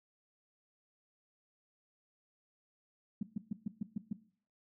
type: tone bursts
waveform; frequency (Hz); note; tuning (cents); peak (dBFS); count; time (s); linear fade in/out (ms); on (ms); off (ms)
sine; 207.9; G#3; +2; -32; 7; 3.21-4.13; 5; 20; 130
effects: noise-tail reverb RT60 0.5 s tail -17 dB re dry